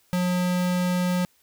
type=tone; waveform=square; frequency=179.8 Hz; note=F#3; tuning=49 cents flat; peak=-22 dBFS; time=0.13-1.25 s; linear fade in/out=0 ms; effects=white hiss -63 dBFS RMS until 1.42 s